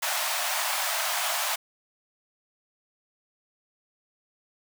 pink high-pass noise, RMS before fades -28 dBFS, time 0.02-1.56 s, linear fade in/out 10 ms, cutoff 610 Hz, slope 96 dB/octave, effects none

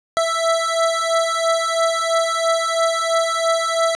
25% pulse beating tone pair, 659.3 / 662.3 Hz, E5 / E5, 0 / +8 cents, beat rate 3 Hz, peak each -16 dBFS, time 0.17-3.95 s, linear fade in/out 0 ms, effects resampled to 22050 Hz + 8-bit

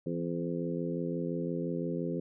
harmonic tone with a mistuned harmonic, 85.8 Hz, F2, 30 cents flat, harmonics 2 / 3 / 4 / 5 / 6, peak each -35 / -37 / -38 / -39 / -40 dBFS, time 0.06-2.2 s, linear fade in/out 5 ms, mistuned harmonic 2, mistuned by -42 cents, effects none

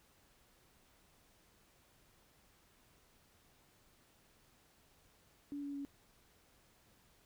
sine tone with pitch steps, 286.5 / 283.7 / 280.9 Hz, D4 / C#4 / C#4, -43 / +40 / +23 cents, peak -40 dBFS, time 5.52-5.85 s, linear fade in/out 0 ms, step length 110 ms, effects pink hiss -69 dBFS RMS until 7.25 s

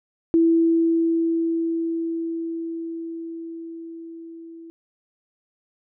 sine tone with level ramp, 330.7 Hz, E4, 6 cents sharp, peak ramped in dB -13 to -38 dBFS, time 0.34-4.7 s, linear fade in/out 0 ms, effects none

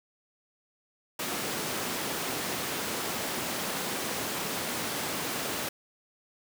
pink high-pass noise, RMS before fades -33 dBFS, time 1.19-5.69 s, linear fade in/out 5 ms, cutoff 200 Hz, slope 12 dB/octave, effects none

